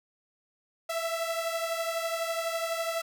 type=beating tone pair; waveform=sawtooth; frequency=659.3 / 671.3 Hz; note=E5 / E5; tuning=0 / +31 cents; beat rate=12 Hz; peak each=-27 / -31 dBFS; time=0.89-3.02 s; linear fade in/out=10 ms; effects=none